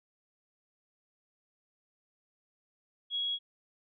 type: tone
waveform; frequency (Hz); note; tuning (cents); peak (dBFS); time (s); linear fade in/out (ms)
sine; 3322; G#7; 0; -30; 3.1-3.39; 50
effects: none